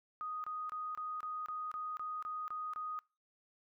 sine tone bursts, 1244.5 Hz, D#6, in tune, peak -38 dBFS, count 11, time 0.21-2.99 s, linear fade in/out 0 ms, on 230 ms, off 25 ms, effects noise-tail reverb RT60 0.3 s tail -25 dB re dry

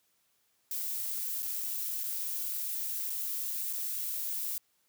violet noise with dropouts, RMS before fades -35 dBFS, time 0.71-4.58 s, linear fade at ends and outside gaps 1 ms, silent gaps 1.423-1.428 / 2.036-2.04 / 3.097-3.102 / 3.729-3.733 s, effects white hiss -73 dBFS RMS until 4.88 s + high-pass 60 Hz 12 dB/octave

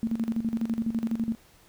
sine tone with tremolo, 226.8 Hz, A#3, 47 cents flat, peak -23 dBFS, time 0.03-1.35 s, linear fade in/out 0 ms, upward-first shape square, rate 12 Hz, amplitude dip 75%, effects pink hiss -58 dBFS RMS until 1.68 s

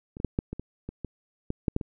clicks, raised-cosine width 3 ms, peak -26 / -22 / -11 / -12 / -21 / -22 / -22 / -20 / -16 / -11 / -12 / -21 dBFS, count 12, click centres 0.169 / 0.201 / 0.247 / 0.389 / 0.53 / 0.596 / 0.89 / 1.047 / 1.504 / 1.682 / 1.764 / 1.812 s, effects none

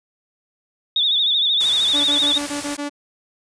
sine tone with vibrato, 3595 Hz, A7, 36 cents sharp, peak -15 dBFS, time 0.96-2.38 s, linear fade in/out 2 ms, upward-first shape sine, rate 13 Hz, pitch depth 87 cents each way
white noise, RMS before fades -29 dBFS, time 1.6-2.77 s, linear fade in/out 10 ms
sawtooth tone bursts, 289.1 Hz, D4, 27 cents flat, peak -20 dBFS, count 7, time 1.93-2.896 s, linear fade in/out 20 ms, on 120 ms, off 21 ms
effects resampled to 22050 Hz

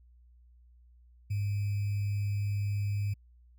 sine tone with sample-and-hold, 101.8 Hz, G#2, 34 cents flat, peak -28 dBFS, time 1.3-3.14 s, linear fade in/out 10 ms, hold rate 2450 Hz, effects added 60 Hz sine -56 dBFS peak until 3.58 s

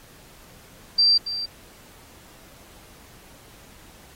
sine tone with echo, 4699 Hz, D8, in tune, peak -14 dBFS, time 0.98-1.18 s, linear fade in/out 10 ms, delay 280 ms, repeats 1, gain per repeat -12 dB, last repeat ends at 1.46 s, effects pink hiss -50 dBFS RMS until 4.15 s + AAC 48 kbps

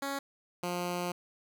10% pulse tone pair in turn, 277.2 / 176.81 Hz, C#4 / F3, 0 / +22 cents, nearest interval minor sixth, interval 778 cents, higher first, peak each -25 / -24 dBFS, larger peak second, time 0.02-0.19 / 0.63-1.12 s, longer second, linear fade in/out 5 ms, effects none

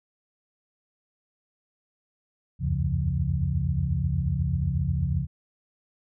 sine tone cluster, 70.8 / 85.1 / 93.3 / 135.9 / 170.3 Hz, C#2 / F2 / F#2 / C#3 / F3, +37 / -44 / +15 / -34 / -43 cents, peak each -30 / -29 / -32 / -27 / -31 dBFS, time 2.59-5.27 s, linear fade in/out 50 ms, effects none

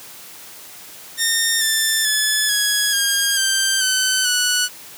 10% pulse tone with pitch steps, 1830 / 1774.8 / 1721.3 / 1669.4 / 1619.1 / 1570.3 / 1522.9 / 1477 Hz, A#6 / A6 / A6 / G#6 / G#6 / G6 / F#6 / F#6, -32 / +14 / -38 / +9 / -44 / +3 / +49 / -3 cents, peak -7 dBFS, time 1.17-4.69 s, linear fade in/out 50 ms, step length 440 ms, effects white hiss -39 dBFS RMS until 4.97 s + high-pass 100 Hz 12 dB/octave

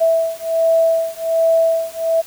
sine beating tone pair, 656 / 657.3 Hz, E5 / E5, -9 / -5 cents, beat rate 1.3 Hz, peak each -16 dBFS, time 0-2.22 s, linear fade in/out 20 ms, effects white hiss -39 dBFS RMS until 2.26 s

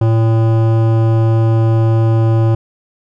sine tone with hard clipping, 112.7 Hz, A2, 42 cents sharp, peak -11 dBFS, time 0.01-2.55 s, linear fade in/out 5 ms, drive 15 dB, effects none

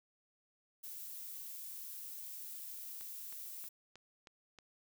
violet noise, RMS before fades -47 dBFS, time 0.83-3.69 s, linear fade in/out 10 ms
click train, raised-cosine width 0.2 ms, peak -37 dBFS, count 6, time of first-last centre 3.01-4.587 s, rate 3.17 Hz
effects none

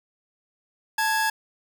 45% pulse tone pair together, 880 / 1661.2 Hz, A5 / G#6, 0 / 0 cents, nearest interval major seventh, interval 1100 cents, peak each -24 dBFS, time 0.98-1.3 s, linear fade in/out 5 ms, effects none

